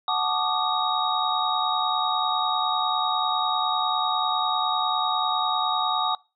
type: tone cluster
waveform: sine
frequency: 738 / 875 / 1149 / 1219 / 3774 Hz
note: F#5 / A5 / D6 / D#6 / A#7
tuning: -5 / -10 / -38 / -36 / +21 cents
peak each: -28 dBFS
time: 0.08-6.15 s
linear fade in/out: 2 ms
effects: noise-tail reverb RT60 0.3 s tail -24 dB re dry